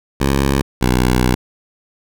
10% pulse tone pair in turn, 68.5 / 62.27 Hz, C#2 / B1, -20 / +15 cents, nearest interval major second, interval 165 cents, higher first, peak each -5 / -4 dBFS, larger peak second, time 0.2-0.62 / 0.81-1.35 s, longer second, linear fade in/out 10 ms, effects none

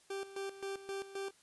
40% pulse tone with tremolo, 392 Hz, G4, in tune, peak -37 dBFS, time 0.1-1.31 s, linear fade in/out 5 ms, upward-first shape square, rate 3.8 Hz, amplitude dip 75%, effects white hiss -66 dBFS RMS until 1.42 s + resampled to 24000 Hz

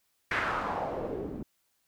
white noise with low-pass filter sweep, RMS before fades -33 dBFS, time 0.31-1.43 s, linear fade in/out 5 ms, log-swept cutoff 1900 to 270 Hz, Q 2.6, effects white hiss -74 dBFS RMS until 1.87 s

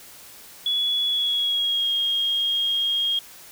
sine tone with pitch glide, 3389 to 3251 Hz, G#7 to G#7, +34 to -38 cents, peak -20 dBFS, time 0.66-3.19 s, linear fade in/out 2 ms, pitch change -72 cents, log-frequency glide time 1.07-1.92 s, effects white hiss -45 dBFS RMS until 3.51 s

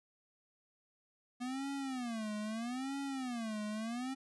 square tone with vibrato, 242 Hz, B3, 35 cents flat, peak -38 dBFS, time 1.4-4.15 s, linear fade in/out 20 ms, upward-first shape sine, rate 0.78 Hz, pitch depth 240 cents each way, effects resampled to 24000 Hz

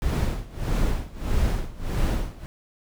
brown noise with tremolo, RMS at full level -21 dBFS, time 0.02-2.46 s, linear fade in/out 0 ms, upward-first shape sine, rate 1.6 Hz, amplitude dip 90%, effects none

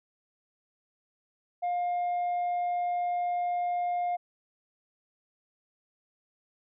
sine tone, 708 Hz, F5, 23 cents sharp, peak -24 dBFS, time 1.62-4.17 s, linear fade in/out 20 ms, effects tanh soft clip ceiling -26 dBFS

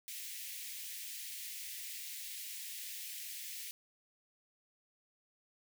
white high-pass noise, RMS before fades -45 dBFS, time 0.08-3.71 s, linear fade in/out 0 ms, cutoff 1900 Hz, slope 48 dB/octave, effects none

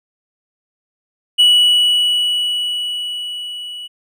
triangle tone with level ramp, 2941 Hz, F#7, 11 cents flat, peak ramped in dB -5 to -26 dBFS, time 1.38-3.88 s, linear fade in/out 20 ms, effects none

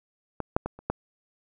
clicks, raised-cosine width 1 ms, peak -15 / -7 / -16 / -30 / -11 dBFS, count 5, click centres 0.403 / 0.565 / 0.66 / 0.79 / 0.9 s, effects none

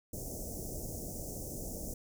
pink band-stop noise, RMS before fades -41 dBFS, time 0.13-1.94 s, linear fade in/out 5 ms, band 680 to 5800 Hz, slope 48 dB/octave, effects none

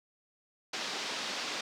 white band-pass noise, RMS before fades -37 dBFS, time 0.73-1.61 s, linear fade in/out 5 ms, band 190 to 5300 Hz, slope 24 dB/octave, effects none

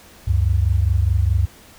sine tone pair together, 71 / 95.79 Hz, C#2 / G2, +42 / -39 cents, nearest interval perfect fourth, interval 519 cents, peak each -17 dBFS, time 0.27-1.46 s, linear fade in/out 10 ms, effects pink hiss -46 dBFS RMS until 1.78 s

